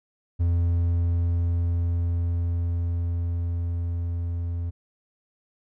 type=tone with level ramp; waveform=triangle; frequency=85.7 Hz; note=F2; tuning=32 cents flat; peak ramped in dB=-17 to -24 dBFS; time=0.39-4.71 s; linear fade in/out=20 ms; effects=none